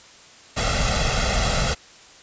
pink noise with comb filter, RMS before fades -21 dBFS, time 0.56-1.75 s, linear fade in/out 20 ms, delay 1.5 ms, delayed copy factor +0.75, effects white hiss -47 dBFS RMS until 2.22 s + resampled to 16000 Hz

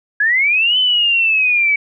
sine linear two-way sweep, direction up then down, 1646 to 3053 to 2261 Hz, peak -11 dBFS, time 0.2-1.76 s, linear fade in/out 5 ms, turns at 0.78 s, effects none

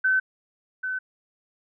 sine tone pair in turn, 1526 / 1516.3 Hz, G6 / F#6, -47 / +42 cents, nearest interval unison, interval 11 cents, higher first, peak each -18 / -26 dBFS, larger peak first, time 0.04-0.2 / 0.83-0.99 s, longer neither, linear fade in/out 10 ms, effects none

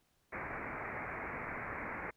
white low-pass noise, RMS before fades -42 dBFS, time 0.32-2.11 s, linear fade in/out 10 ms, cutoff 2300 Hz, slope 96 dB/octave, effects pink hiss -75 dBFS RMS until 2.16 s

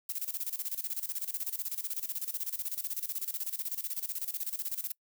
violet noise with tremolo, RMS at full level -34 dBFS, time 0.09-4.92 s, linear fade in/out 5 ms, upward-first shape square, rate 16 Hz, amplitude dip 80%, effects noise-tail reverb RT60 0.1 s tail -25 dB re dry

